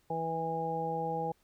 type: harmonic tone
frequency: 163.4 Hz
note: E3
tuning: 15 cents flat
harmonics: 1 / 2 / 3 / 4 / 5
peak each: -39 / -44 / -36 / -44 / -34 dBFS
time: 0.1-1.32 s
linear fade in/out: 5 ms
effects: pink hiss -71 dBFS RMS until 1.43 s